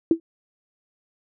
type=tone with exponential decay; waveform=sine; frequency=329.6 Hz; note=E4; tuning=in tune; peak=-9 dBFS; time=0.11-0.2 s; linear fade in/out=2 ms; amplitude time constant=18 ms; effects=none